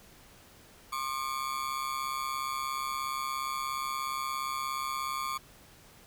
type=ring-modulated tone; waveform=40% pulse; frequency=1137 Hz; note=C#6; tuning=44 cents sharp; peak=-28 dBFS; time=0.92-5.38 s; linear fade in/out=10 ms; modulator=68.5 Hz; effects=pink hiss -56 dBFS RMS until 6.06 s